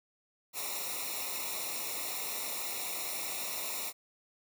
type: noise with comb filter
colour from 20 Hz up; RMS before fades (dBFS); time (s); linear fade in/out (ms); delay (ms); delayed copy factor
white; -37; 0.53-3.93; 50; 0.63; -0.9
effects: none